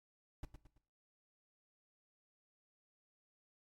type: noise with echo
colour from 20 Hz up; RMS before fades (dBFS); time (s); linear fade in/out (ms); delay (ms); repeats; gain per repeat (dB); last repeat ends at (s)
brown; -43; 0.43-0.45; 2; 110; 3; -8; 0.78
effects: noise-tail reverb RT60 0.5 s tail -18 dB re dry + MP3 64 kbps